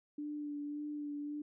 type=tone with vibrato; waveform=sine; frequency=293.9 Hz; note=D4; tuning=1 cent sharp; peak=-38 dBFS; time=0.18-1.42 s; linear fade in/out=5 ms; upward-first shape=sine; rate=1.8 Hz; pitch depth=20 cents each way; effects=none